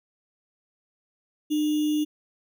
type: tone with sample-and-hold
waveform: sine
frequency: 302 Hz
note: D4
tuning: 48 cents sharp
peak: -21 dBFS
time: 1.5-2.05 s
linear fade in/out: 20 ms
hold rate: 3150 Hz
effects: none